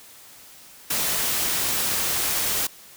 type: noise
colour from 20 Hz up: white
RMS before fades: -24 dBFS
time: 0.9-2.67 s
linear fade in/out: 5 ms
effects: white hiss -47 dBFS RMS until 2.96 s